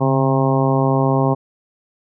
harmonic tone with a mistuned harmonic, 133.8 Hz, C3, 39 cents sharp, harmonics 1 / 2 / 3 / 4 / 5 / 6 / 7 / 8, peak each -17 / -20 / -22 / -23 / -24 / -25 / -25 / -26 dBFS, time 0-1.35 s, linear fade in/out 20 ms, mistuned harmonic 1, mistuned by +61 cents, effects none

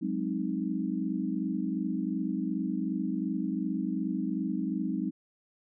sine chord, Ab dominant seventh, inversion third, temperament equal, 185 / 207.7 / 261.6 / 311.1 Hz, Gb3 / Ab3 / C4 / Eb4, 0 / 0 / 0 / 0 cents, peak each -34 dBFS, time 0.01-5.11 s, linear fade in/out 20 ms, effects none

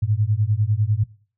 sine beating tone pair, 101.4 / 111.4 Hz, G#2 / A2, -41 / +22 cents, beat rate 10 Hz, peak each -20 / -20 dBFS, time 0.02-1.04 s, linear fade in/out 10 ms, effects noise-tail reverb RT60 0.4 s tail -20 dB re dry

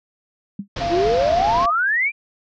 sine tone with exponential decay, 199.8 Hz, G3, 33 cents sharp, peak -21 dBFS, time 0.59-0.68 s, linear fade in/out 5 ms, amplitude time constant 18 ms
pink low-pass noise, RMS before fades -28 dBFS, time 0.76-1.66 s, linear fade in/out 5 ms, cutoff 5600 Hz, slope 48 dB/octave
sine tone with vibrato, 690 Hz, F5, 21 cents flat, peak -20 dBFS, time 0.8-1.71 s, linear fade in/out 20 ms, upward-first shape triangle, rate 13 Hz, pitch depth 8 cents each way
sine exponential sweep, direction up, 320 to 2430 Hz, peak -16 dBFS, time 0.89-2.12 s, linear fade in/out 50 ms
effects none

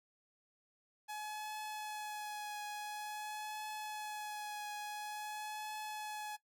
sawtooth tone with vibrato, 845 Hz, G#5, 30 cents sharp, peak -38 dBFS, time 1.08-6.37 s, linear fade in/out 20 ms, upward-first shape triangle, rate 0.48 Hz, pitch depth 22 cents each way, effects noise-tail reverb RT60 0.1 s tail -17 dB re dry

